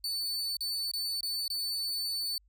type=tone with dropouts; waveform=40% pulse; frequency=4497 Hz; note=C#8; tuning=24 cents sharp; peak=-30 dBFS; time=0.04-2.38 s; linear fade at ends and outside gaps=2 ms; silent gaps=0.569-0.607 / 0.915-0.936 / 1.208-1.23 / 1.48-1.501 s; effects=added 50 Hz sine -62 dBFS peak until 2.48 s